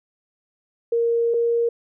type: tone pair in turn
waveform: sine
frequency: 466.2 / 468.1 Hz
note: A#4 / A#4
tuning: 0 / +7 cents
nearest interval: unison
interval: 7 cents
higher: second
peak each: -17 dBFS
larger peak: neither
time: 0.92-1.34 / 1.34-1.69 s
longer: first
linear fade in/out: 5 ms
effects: none